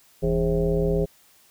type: tone with frequency modulation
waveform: sine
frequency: 286.9 Hz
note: D4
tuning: 40 cents flat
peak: -19 dBFS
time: 0.22-1.06 s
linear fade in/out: 20 ms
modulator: 122 Hz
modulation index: 2.1
effects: white hiss -57 dBFS RMS until 1.5 s